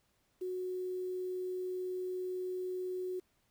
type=tone with quantisation; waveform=sine; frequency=367 Hz; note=F#4; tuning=14 cents flat; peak=-35 dBFS; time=0.41-3.2 s; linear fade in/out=10 ms; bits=10; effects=pink hiss -75 dBFS RMS until 3.5 s